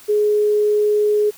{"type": "tone", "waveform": "sine", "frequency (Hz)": 419.4, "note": "G#4", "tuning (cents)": 17, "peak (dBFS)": -13, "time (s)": [0.08, 1.31], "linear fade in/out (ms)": 20, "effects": ["white hiss -44 dBFS RMS until 1.37 s"]}